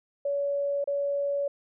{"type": "tone with dropouts", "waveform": "sine", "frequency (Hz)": 566, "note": "C#5", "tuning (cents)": 36, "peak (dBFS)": -25, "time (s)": [0.25, 1.48], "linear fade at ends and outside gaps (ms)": 5, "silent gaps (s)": [0.842, 0.874], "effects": []}